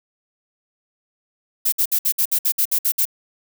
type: noise bursts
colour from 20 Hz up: violet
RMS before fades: -18 dBFS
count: 11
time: 1.65-3.054 s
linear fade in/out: 10 ms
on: 74 ms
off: 59 ms
effects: none